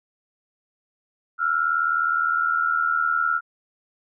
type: tone pair together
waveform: sine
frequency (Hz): 1338 / 1417.6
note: E6 / F6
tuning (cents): +25 / +25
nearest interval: minor second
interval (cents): 100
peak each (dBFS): -22 / -22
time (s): 1.38-3.41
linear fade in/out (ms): 50
effects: none